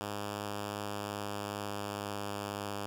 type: tone with pitch glide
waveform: 5% pulse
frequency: 102.8 to 101.62 Hz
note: G#2 to G#2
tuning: -17 to -37 cents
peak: -25 dBFS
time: 0.01-2.86 s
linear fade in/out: 0 ms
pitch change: -20 cents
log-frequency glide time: 0.7-2.67 s
effects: none